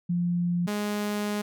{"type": "tone pair in turn", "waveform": ["sine", "sawtooth"], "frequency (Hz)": [174.61, 207.6], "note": ["F3", "G#3"], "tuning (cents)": [0, 0], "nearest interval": "minor third", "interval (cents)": 300, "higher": "second", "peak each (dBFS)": -23, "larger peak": "neither", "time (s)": [[0.09, 0.67], [0.67, 1.42]], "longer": "second", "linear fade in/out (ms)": 10, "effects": []}